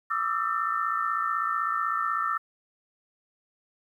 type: tone cluster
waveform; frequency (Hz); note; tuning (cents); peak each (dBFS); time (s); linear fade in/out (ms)
sine; 1163 / 1282 / 1338 / 1798; D6 / E6 / E6 / A6; -17 / -49 / +25 / +37; -31 / -32 / -28 / -33; 0.1-2.38; 10
effects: 10-bit